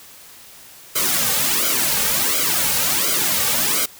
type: noise with flanger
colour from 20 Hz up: white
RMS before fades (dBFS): -19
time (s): 0.95-3.86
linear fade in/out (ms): 10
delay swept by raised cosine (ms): 1.1 to 3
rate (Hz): 1.4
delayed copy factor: -0.9
effects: white hiss -43 dBFS RMS until 3.99 s